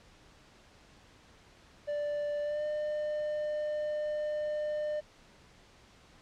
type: tone with pitch glide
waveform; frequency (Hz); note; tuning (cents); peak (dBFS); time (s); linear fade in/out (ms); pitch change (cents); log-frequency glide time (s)
triangle; 587.3 to 602.1; D5 to D5; 0 to +43; -29; 1.87-5.01; 20; +43; 2.42-2.64
effects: pink hiss -59 dBFS RMS until 6.21 s + low-pass 6000 Hz 12 dB/octave